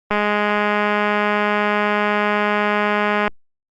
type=click train; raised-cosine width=0.5 ms; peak=-4 dBFS; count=660; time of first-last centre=0.11-3.278 s; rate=208 Hz; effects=Opus 32 kbps